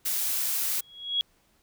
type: noise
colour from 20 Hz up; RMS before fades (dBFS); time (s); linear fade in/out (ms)
blue; -28; 0.05-0.81; 10
type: tone with exponential growth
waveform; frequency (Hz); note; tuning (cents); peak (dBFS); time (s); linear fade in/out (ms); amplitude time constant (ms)
sine; 3322; G#7; 0; -20; 0.79-1.21; 0; 91
effects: pink hiss -66 dBFS RMS until 1.62 s